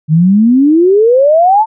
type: exponential sweep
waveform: sine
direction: up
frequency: 149.4 to 907 Hz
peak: -4 dBFS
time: 0.08-1.66 s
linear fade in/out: 50 ms
effects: none